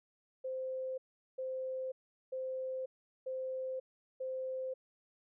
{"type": "tone bursts", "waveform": "sine", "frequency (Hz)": 520, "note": "C5", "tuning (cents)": -11, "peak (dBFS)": -36, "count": 5, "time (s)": [0.44, 4.74], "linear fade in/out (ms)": 10, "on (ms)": 540, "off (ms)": 400, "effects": []}